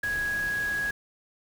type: tone in noise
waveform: sine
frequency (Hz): 1661.2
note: G#6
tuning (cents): 0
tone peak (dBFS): -26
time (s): 0.03-0.91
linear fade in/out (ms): 5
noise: pink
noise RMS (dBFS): -40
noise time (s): 0.03-0.91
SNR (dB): +11
effects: none